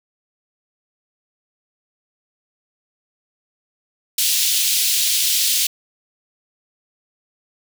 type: high-pass noise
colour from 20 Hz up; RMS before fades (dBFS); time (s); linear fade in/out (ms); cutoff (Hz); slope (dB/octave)
pink; -18; 4.18-5.67; 5; 3100; 24
effects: none